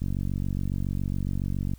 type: click train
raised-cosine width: 5 ms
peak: -17 dBFS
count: 82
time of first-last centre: 0.02-1.736 s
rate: 47.2 Hz
effects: added 60 Hz sine -47 dBFS peak until 1.78 s + white hiss -61 dBFS RMS until 1.78 s